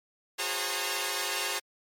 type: tone cluster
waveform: 5% pulse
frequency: 359.6 / 412.1 / 513 / 547 / 911 Hz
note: F#4 / G#4 / C5 / C#5 / A#5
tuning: -49 / -13 / -34 / -23 / -40 cents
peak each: -26 / -24 / -27 / -25 / -22 dBFS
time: 0.38-1.6 s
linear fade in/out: 20 ms
effects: MP3 64 kbps